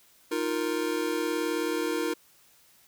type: chord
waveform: square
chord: Eb suspended second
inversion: none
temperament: just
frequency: 311.1 / 350 / 466.7 Hz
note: Eb4 / F4 / Bb4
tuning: 0 / +4 / +2 cents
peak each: -32 dBFS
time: 0.31-2.14 s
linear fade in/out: 10 ms
effects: white hiss -60 dBFS RMS until 2.87 s